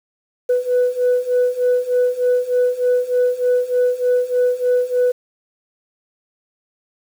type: beating tone pair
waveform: sine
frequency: 493.9 / 497.2 Hz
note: B4 / B4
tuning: 0 / +12 cents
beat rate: 3.3 Hz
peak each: -17 / -15 dBFS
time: 0.49-5.12 s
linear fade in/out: 10 ms
effects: tanh soft clip ceiling -10 dBFS + 7-bit